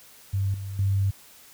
sine tone with level steps, 98 Hz, G2, in tune, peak -22 / -31 / -20 dBFS, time 0.33-1.11 s, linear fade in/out 10 ms, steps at 0.54 / 0.79 s, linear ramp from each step 2 ms, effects white hiss -51 dBFS RMS until 1.53 s

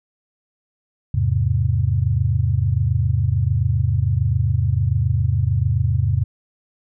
sine chord, E augmented, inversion none, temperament equal, 82.41 / 103.83 / 130.81 Hz, E2 / G#2 / B#2, 0 / 0 / 0 cents, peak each -21 / -19 / -20 dBFS, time 1.14-6.24 s, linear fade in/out 5 ms, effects none

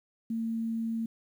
sine tone, 226.8 Hz, A#3, 47 cents flat, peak -29 dBFS, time 0.3-1.06 s, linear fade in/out 5 ms, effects 10-bit

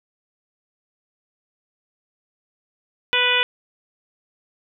harmonic tone, 493.9 Hz, B4, in tune, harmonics 1 / 2 / 3 / 4 / 5 / 6 / 7, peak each -27 / -27 / -24 / -25 / -21 / -22 / -24 dBFS, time 3.13-3.43 s, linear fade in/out 0 ms, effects none

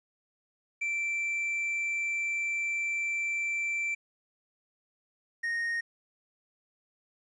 triangle tone pair in turn, 2341 / 1858.1 Hz, D7 / A#6, -6 / -6 cents, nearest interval major third, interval 400 cents, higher first, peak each -27 dBFS, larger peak neither, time 0.81-3.95 / 5.43-5.81 s, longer first, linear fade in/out 10 ms, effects resampled to 22050 Hz + 11-bit

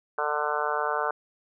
harmonic tone, 149.1 Hz, D3, 27 cents sharp, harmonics 3 / 4 / 5 / 6 / 7 / 8 / 9 / 10, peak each -33 / -33 / -33 / -33 / -33 / -33 / -33 / -33 dBFS, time 0.18-1.11 s, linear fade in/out 2 ms, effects none

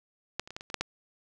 clicks, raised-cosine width 0.2 ms, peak -13 / -29 / -25 / -20 / -25 / -25 / -12 / -12 dBFS, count 8, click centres 0.396 / 0.475 / 0.506 / 0.565 / 0.609 / 0.701 / 0.743 / 0.81 s, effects none

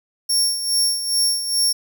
25% pulse tone with tremolo, 5500 Hz, F8, 27 cents flat, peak -10 dBFS, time 0.29-1.73 s, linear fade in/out 10 ms, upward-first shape sine, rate 2.4 Hz, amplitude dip 65%, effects none

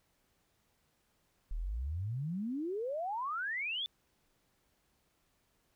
sine exponential sweep, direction up, 35.17 to 3561 Hz, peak -34 dBFS, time 1.51-3.86 s, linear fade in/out 0 ms, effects pink hiss -75 dBFS RMS until 5.75 s

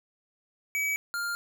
square tone pair in turn, 2281 / 1402.1 Hz, C#7 / F6, +49 / +6 cents, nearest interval minor sixth, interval 843 cents, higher first, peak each -27 / -30 dBFS, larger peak first, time 0.75-0.96 / 1.14-1.35 s, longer neither, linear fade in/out 0 ms, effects none

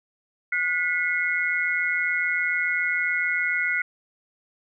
sine tone cluster, 1448 / 1992 / 2159 Hz, F#6 / B6 / C#7, -38 / +14 / -46 cents, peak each -26 dBFS, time 0.52-3.82 s, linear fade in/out 5 ms, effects none

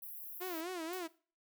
white high-pass noise, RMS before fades -47 dBFS, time 0.02-0.61 s, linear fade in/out 5 ms, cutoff 11000 Hz, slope 96 dB/octave
sawtooth tone with vibrato, 344.6 Hz, F4, 23 cents flat, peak -35 dBFS, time 0.4-1.08 s, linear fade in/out 20 ms, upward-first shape sine, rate 4 Hz, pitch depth 140 cents each way
violet noise with exponential decay, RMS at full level -45 dBFS, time 0.93-1.18 s, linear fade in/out 2 ms, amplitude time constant 53 ms
effects noise-tail reverb RT60 0.4 s tail -21 dB re dry

